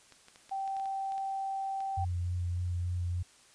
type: clicks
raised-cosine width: 0.2 ms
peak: -35 dBFS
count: 11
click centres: 0.123 / 0.284 / 0.359 / 0.494 / 0.677 / 0.767 / 0.798 / 0.857 / 1.121 / 1.18 / 1.805 s
type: tone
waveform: sine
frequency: 778 Hz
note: G5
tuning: 13 cents flat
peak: -32 dBFS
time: 0.51-2.05 s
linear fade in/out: 10 ms
type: tone with vibrato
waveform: sine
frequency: 88.5 Hz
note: F2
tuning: 23 cents sharp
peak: -30 dBFS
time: 1.97-3.23 s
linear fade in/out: 10 ms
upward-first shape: sine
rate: 3.4 Hz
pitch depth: 17 cents each way
effects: white hiss -60 dBFS RMS until 3.54 s + resampled to 22050 Hz